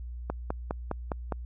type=click train; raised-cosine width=1 ms; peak=-16 dBFS; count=6; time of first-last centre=0.3-1.322 s; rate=4.89 Hz; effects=added 60 Hz sine -36 dBFS peak until 1.45 s